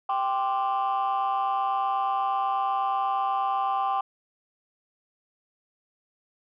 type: chord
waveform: sine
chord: G suspended fourth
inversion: none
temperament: equal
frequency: 784 / 1046.5 / 1174.7 Hz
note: G5 / C6 / D6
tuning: 0 / 0 / 0 cents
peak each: -24 / -28 / -28 dBFS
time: 0.09-4.01 s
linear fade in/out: 5 ms
effects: tanh soft clip ceiling -19 dBFS